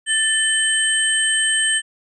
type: tone cluster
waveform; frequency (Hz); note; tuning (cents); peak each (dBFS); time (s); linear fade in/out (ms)
sine; 1768 / 3070 / 8380; A6 / G7 / C9; +8 / -37 / +2; -20; 0.06-1.82; 50
effects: none